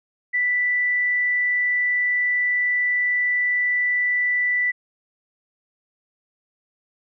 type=tone; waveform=sine; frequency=1975.5 Hz; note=B6; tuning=in tune; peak=-18 dBFS; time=0.33-4.72 s; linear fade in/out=20 ms; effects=none